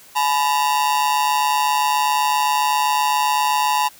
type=ring-modulated tone; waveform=45% pulse; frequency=923 Hz; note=A#5; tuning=17 cents flat; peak=-13 dBFS; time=0.15-3.89 s; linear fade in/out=20 ms; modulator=73.8 Hz; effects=white hiss -46 dBFS RMS until 3.99 s